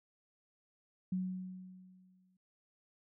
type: tone with exponential decay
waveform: sine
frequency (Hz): 185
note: F#3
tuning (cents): 0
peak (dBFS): -31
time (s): 1.12-2.37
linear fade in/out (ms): 5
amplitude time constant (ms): 270
effects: none

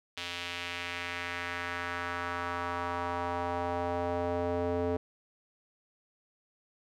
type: tone with band-pass filter sweep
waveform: square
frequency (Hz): 87.31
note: F2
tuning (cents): 0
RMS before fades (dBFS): -34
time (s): 0.17-4.97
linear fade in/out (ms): 5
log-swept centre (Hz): 3200 to 470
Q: 1.8
effects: none

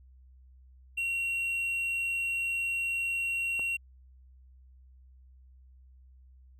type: tone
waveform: triangle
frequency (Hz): 2741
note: F7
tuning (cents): -33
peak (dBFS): -27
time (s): 0.97-3.77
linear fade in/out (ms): 10
type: click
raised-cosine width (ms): 1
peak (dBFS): -30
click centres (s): 3.595
effects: added 64 Hz sine -53 dBFS peak until 6.59 s

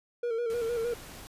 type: tone with vibrato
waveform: triangle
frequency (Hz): 466.2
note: A#4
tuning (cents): 0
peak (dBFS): -26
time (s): 0.23-0.94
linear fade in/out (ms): 5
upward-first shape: square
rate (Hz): 6.5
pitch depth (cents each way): 47
type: noise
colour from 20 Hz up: pink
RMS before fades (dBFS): -46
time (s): 0.5-1.27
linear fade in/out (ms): 0
effects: resampled to 32000 Hz

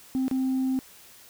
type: tone with dropouts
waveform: sine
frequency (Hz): 261.6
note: C4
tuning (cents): 0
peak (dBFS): -21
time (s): 0.15-0.79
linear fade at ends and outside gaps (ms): 0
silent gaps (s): 0.281-0.312
effects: tanh soft clip ceiling -21 dBFS + white hiss -51 dBFS RMS until 1.29 s

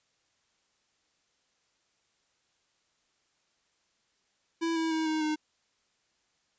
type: tone with pitch steps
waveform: square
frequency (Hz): 330.9 / 324.8 / 318.9 / 313.1 / 307.3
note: E4 / E4 / D#4 / D#4 / D#4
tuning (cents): +7 / -26 / +43 / +11 / -21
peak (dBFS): -28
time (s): 4.61-5.36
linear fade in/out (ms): 20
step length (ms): 150
effects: white hiss -73 dBFS RMS until 6.58 s + resampled to 16000 Hz

